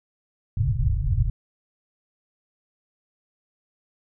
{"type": "low-pass noise", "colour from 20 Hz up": "white", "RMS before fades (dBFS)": -22, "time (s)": [0.57, 1.3], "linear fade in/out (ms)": 5, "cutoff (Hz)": 140, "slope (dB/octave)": 96, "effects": []}